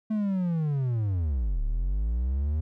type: linear two-way sweep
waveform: triangle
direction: down then up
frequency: 220 to 34.65 to 79.1 Hz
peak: -22 dBFS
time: 0.1-2.61 s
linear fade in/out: 10 ms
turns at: 1.62 s
effects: none